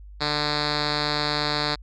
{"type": "tone with low-pass filter", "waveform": "5% pulse", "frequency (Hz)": 148.5, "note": "D3", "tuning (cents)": 20, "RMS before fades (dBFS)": -25, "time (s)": [0.2, 1.76], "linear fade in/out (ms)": 20, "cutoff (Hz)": 4300, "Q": 4.6, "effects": ["added 50 Hz sine -40 dBFS peak until 1.82 s"]}